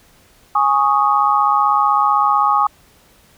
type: chord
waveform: sine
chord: Ab suspended fourth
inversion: none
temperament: equal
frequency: 830.6 / 1108.7 / 1244.5 Hz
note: Ab5 / Db6 / Eb6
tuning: 0 / 0 / 0 cents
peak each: -16 dBFS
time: 0.55-2.67 s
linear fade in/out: 5 ms
effects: pink hiss -51 dBFS RMS until 3.37 s